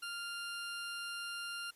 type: tone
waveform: 20% pulse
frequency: 1396.9 Hz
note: F6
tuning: in tune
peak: -35 dBFS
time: 0.02-1.71 s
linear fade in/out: 10 ms
effects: white hiss -66 dBFS RMS until 1.75 s + resampled to 32000 Hz